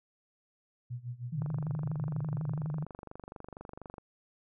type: tone with tremolo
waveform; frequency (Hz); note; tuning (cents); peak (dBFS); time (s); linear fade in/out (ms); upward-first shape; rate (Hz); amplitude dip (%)
sine; 121.9; B2; -22; -34; 0.9-2.65; 10; sine; 6.4; 90
type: tone with vibrato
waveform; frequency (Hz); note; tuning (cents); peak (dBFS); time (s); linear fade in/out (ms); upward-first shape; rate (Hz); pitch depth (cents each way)
sine; 152.8; D#3; -31; -32; 1.32-2.85; 10; sine; 12; 100
type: click train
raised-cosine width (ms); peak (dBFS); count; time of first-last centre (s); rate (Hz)
1; -30; 63; 1.42-3.982; 24.2
effects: none